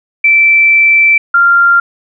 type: tone pair in turn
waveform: sine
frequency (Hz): 2331 / 1389.5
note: D7 / F6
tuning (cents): -14 / -9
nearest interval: major sixth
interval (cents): 895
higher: first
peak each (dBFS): -4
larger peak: neither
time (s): 0.24-1.18 / 1.34-1.8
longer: first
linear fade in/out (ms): 5
effects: none